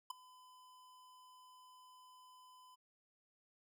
square tone with ADSR envelope, 1010 Hz, B5, 39 cents sharp, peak -38 dBFS, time 0.1-2.76 s, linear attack 6 ms, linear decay 9 ms, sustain -22 dB, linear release 19 ms, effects none

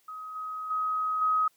sine tone with level steps, 1264 Hz, D#6, 27 cents sharp, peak -37 / -33 / -26 / -22 dBFS, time 0.08-1.48 s, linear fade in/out 5 ms, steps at 0.35 / 0.7 / 1.21 s, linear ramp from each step 10 ms, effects white hiss -67 dBFS RMS until 1.56 s + high-pass 150 Hz 12 dB/octave

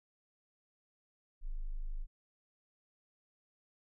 sine tone, 25.96 Hz, G#0, in tune, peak -35 dBFS, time 1.41-2.07 s, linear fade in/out 50 ms, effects none

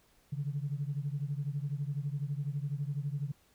sine beating tone pair, 138.8 / 150.8 Hz, C#3 / D3, +3 / +46 cents, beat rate 12 Hz, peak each -34 / -36 dBFS, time 0.32-3.32 s, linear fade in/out 10 ms, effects tanh soft clip ceiling -25 dBFS + pink hiss -67 dBFS RMS until 3.54 s

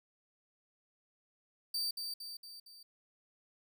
40% pulse tone with echo, 4635 Hz, D8, 24 cents flat, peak -32 dBFS, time 1.74-1.91 s, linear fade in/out 5 ms, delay 230 ms, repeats 4, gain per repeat -5 dB, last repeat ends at 2.83 s, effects none

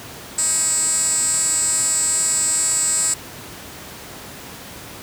10% pulse tone with band-pass filter, 317.6 Hz, D#4, 36 cents sharp, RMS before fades -19 dBFS, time 0.38-3.14 s, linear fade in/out 5 ms, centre 7900 Hz, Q 8.9, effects pink hiss -36 dBFS RMS until 5.02 s + high-pass 80 Hz 12 dB/octave

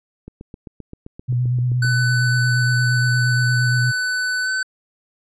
click train, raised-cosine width 3 ms, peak -22 dBFS, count 13, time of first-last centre 0.28-1.849 s, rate 7.65 Hz
sine tone with vibrato, 123.6 Hz, B2, 2 cents sharp, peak -16 dBFS, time 1.28-3.92 s, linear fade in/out 20 ms, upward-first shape square, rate 8.6 Hz, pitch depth 22 cents each way
square tone with pitch glide, 1500 to 1520.9 Hz, F#6 to F#6, +23 to +47 cents, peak -20 dBFS, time 1.82-4.63 s, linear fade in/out 5 ms, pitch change +24 cents, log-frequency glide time 4.43-4.49 s
effects resampled to 22050 Hz

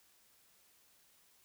silence, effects white hiss -68 dBFS RMS until 1.44 s

